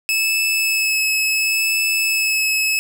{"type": "tone with vibrato", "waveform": "sawtooth", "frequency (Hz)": 2600, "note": "E7", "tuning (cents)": -24, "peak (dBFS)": -13, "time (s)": [0.09, 2.79], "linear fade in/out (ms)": 0, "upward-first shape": "sine", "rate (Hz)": 0.71, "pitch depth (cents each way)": 12, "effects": []}